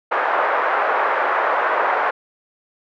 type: band-pass noise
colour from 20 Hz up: white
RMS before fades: -19 dBFS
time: 0.11-2.11 s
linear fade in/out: 10 ms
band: 490 to 1500 Hz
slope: 24 dB/octave
effects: none